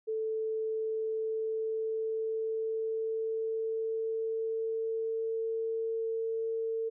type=tone with pitch glide; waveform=sine; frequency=440 to 450.3 Hz; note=A4 to A4; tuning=0 to +40 cents; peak=-30 dBFS; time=0.07-6.9 s; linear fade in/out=20 ms; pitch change=+40 cents; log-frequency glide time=0.64-5.85 s; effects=none